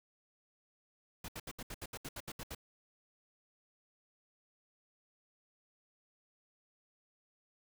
pink noise bursts, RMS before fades -44 dBFS, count 12, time 1.24-2.549 s, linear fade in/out 5 ms, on 44 ms, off 71 ms, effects none

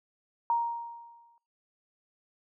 sine tone with exponential decay, 936 Hz, A#5, 7 cents sharp, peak -22 dBFS, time 0.5-1.38 s, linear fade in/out 1 ms, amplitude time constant 190 ms, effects noise-tail reverb RT60 0.5 s tail -24 dB re dry

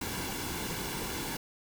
pink noise with comb filter, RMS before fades -36 dBFS, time 0.01-1.37 s, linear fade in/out 5 ms, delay 1.6 ms, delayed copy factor -0.55, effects none

